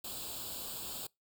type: noise with comb filter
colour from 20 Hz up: white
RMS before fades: -42 dBFS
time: 0.04-1.07 s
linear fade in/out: 5 ms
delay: 0.25 ms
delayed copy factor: +0.85
effects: noise-tail reverb RT60 0.2 s tail -25 dB re dry